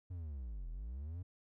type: linear two-way sweep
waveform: triangle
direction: down then up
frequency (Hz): 93 to 38.89 to 93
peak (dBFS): -39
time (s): 0.1-1.23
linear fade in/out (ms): 10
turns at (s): 0.69
effects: none